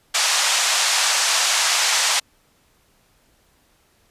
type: band-pass noise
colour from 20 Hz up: white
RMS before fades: -19 dBFS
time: 0.14-2.2 s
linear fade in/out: 10 ms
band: 680 to 7700 Hz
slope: 24 dB/octave
effects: pink hiss -60 dBFS RMS until 4.1 s + resampled to 32000 Hz